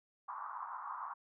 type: band-pass noise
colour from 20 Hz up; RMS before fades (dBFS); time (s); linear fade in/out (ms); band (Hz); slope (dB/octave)
white; -44; 0.28-1.14; 10; 910 to 1200; 48
effects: none

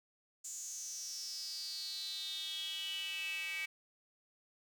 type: tone with high-pass filter sweep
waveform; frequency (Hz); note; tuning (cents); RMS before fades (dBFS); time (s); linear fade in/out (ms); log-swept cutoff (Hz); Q
square; 174.61; F3; 0; -42; 0.44-3.66; 10; 7100 to 2300; 8.6
effects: none

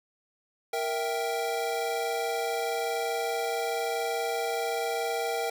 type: chord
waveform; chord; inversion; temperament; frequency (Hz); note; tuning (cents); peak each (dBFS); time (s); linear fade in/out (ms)
square; E diminished; second; equal; 466.2 / 659.3 / 784; Bb4 / E5 / G5; 0 / 0 / 0; -32 / -35 / -33; 0.73-5.5; 5
effects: none

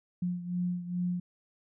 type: beating tone pair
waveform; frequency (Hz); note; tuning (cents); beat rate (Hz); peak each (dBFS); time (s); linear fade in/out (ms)
sine; 177.3 / 179.7; F3 / F3; +26 / +50; 2.4; -31 / -36; 0.22-1.2; 5
effects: none

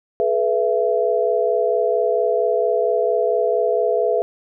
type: tone cluster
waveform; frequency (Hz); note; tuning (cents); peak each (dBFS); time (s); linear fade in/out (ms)
sine; 424.8 / 489.2 / 669; G#4 / B4 / E5; +39 / -16 / +25; -20; 0.2-4.22; 0
effects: none

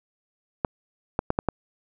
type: clicks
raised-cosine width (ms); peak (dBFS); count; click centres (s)
1; -8; 5; 0.648 / 1.191 / 1.304 / 1.389 / 1.487
effects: none

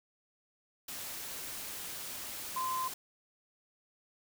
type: tone in noise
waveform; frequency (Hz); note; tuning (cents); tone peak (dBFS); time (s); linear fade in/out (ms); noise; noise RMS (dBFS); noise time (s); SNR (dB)
sine; 1034; C6; -21; -32; 2.56-2.88; 5; white; -42; 0.88-2.94; +7
effects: none

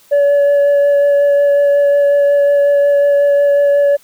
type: tone with vibrato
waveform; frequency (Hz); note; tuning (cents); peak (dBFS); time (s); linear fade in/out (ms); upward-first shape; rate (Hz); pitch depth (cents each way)
sine; 570; C#5; +48; -5; 0.11-3.97; 20; sine; 5.5; 10
effects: tanh soft clip ceiling -7 dBFS + white hiss -48 dBFS RMS until 4.03 s

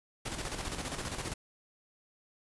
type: noise with tremolo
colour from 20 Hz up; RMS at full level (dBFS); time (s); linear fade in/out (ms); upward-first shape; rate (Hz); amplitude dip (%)
pink; -36; 0.25-1.34; 10; square; 15; 50
effects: resampled to 24000 Hz

